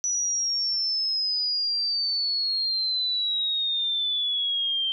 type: exponential sweep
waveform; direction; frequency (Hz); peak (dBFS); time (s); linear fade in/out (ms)
sine; down; 5920 to 3136; -23; 0.04-4.92; 0
effects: none